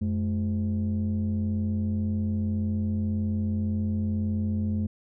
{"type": "tone pair together", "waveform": "sine", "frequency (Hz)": [91.46, 213.3], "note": ["F#2", "G#3"], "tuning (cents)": [-20, 46], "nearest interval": "octave + minor third", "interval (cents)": 1466, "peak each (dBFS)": -25, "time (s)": [0.01, 4.87], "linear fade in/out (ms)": 10, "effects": ["tanh soft clip ceiling -21 dBFS"]}